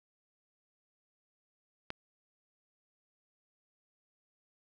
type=click; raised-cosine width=0.3 ms; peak=-21 dBFS; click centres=1.904 s; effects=none